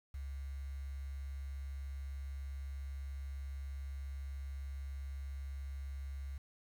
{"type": "tone with quantisation", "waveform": "sine", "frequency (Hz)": 68.4, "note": "C#2", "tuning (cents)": -23, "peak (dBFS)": -40, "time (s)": [0.14, 6.38], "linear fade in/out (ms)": 5, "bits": 10, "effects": []}